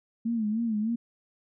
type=tone with vibrato; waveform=sine; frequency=221.7 Hz; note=A3; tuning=13 cents sharp; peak=-25 dBFS; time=0.25-0.96 s; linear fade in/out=10 ms; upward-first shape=sine; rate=3.3 Hz; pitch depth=100 cents each way; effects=none